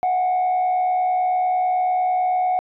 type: tone with frequency modulation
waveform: sine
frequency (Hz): 734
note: F#5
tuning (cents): -14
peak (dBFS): -15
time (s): 0.03-2.59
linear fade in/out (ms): 0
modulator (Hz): 69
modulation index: 0.33
effects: tanh soft clip ceiling -15 dBFS